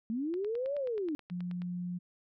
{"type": "linear two-way sweep", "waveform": "sine", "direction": "up then down", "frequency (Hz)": [213, 587.3, 283], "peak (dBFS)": -31, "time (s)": [0.1, 1.15], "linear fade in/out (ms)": 0, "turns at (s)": 0.76}
{"type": "click train", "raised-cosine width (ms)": 0.3, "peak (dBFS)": -34, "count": 13, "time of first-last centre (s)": [0.34, 1.619], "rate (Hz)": 9.38}
{"type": "tone", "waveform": "sine", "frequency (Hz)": 177.6, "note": "F3", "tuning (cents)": 29, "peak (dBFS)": -34, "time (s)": [1.3, 1.99], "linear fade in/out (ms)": 20}
{"effects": []}